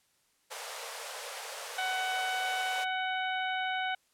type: high-pass noise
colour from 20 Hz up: pink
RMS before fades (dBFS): -41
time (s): 0.5-2.85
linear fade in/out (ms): 20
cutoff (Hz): 450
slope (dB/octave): 96
type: harmonic tone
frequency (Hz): 748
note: F#5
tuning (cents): +19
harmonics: 1 / 2 / 3 / 4 / 5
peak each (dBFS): -33 / -35 / -39 / -40 / -45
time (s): 1.78-3.95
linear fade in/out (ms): 5
effects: white hiss -71 dBFS RMS until 4.13 s + low-pass 11000 Hz 12 dB/octave